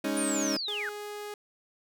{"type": "chord", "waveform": "30% pulse", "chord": "Ab suspended fourth", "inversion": "none", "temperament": "equal with one note detuned", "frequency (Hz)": [206.9, 277.2, 311.1], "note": ["Ab3", "Db4", "Eb4"], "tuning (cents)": [-6, 0, 0], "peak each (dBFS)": [-32, -29, -29], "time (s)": [0.04, 0.57], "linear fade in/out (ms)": 5}
{"type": "linear sweep", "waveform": "sine", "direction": "down", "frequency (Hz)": [9350, 1396.9], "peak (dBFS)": -31, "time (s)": [0.17, 0.89], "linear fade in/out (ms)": 0}
{"type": "tone", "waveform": "sawtooth", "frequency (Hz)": 415.3, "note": "G#4", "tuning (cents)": 0, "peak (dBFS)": -33, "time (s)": [0.68, 1.34], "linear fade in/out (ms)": 2}
{"effects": []}